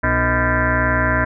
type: tone with frequency modulation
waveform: sine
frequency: 817 Hz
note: G#5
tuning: 29 cents flat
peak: -14 dBFS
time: 0.03-1.25 s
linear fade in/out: 10 ms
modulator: 188 Hz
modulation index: 5.4
effects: none